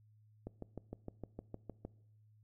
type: click train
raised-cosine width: 2 ms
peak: -30 dBFS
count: 10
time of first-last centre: 0.47-1.85 s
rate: 6.52 Hz
effects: noise-tail reverb RT60 0.8 s tail -21 dB re dry + added 107 Hz sine -63 dBFS peak until 2.43 s